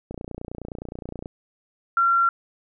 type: click train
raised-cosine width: 2 ms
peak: -20 dBFS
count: 35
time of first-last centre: 0.11-1.259 s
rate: 29.6 Hz
type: tone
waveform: sine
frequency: 1370 Hz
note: F6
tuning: 34 cents flat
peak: -16 dBFS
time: 1.97-2.29 s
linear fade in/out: 2 ms
effects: none